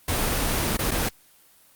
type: noise with dropouts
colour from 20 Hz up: pink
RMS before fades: -24 dBFS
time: 0.08-1.09 s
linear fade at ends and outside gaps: 5 ms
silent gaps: 0.77-0.789 / 0.909-0.915 s
effects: white hiss -56 dBFS RMS until 1.75 s + Opus 24 kbps